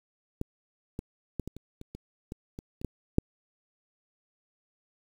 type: clicks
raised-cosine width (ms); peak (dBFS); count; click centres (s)
3; -18 / -21 / -18 / -24 / -30 / -30 / -28 / -24 / -26 / -29 / -17 / -8; 12; 0.414 / 0.991 / 1.397 / 1.476 / 1.566 / 1.814 / 1.95 / 2.321 / 2.589 / 2.815 / 2.847 / 3.184
effects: 8-bit